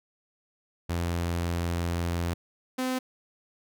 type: tone pair in turn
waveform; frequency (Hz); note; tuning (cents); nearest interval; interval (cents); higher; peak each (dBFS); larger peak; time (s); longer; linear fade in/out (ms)
sawtooth; 85.7 / 256.8; F2 / C4; -32 / -32; octave + perfect fifth; 1900; second; -23; neither; 0.89-2.34 / 2.78-2.99; first; 10
effects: none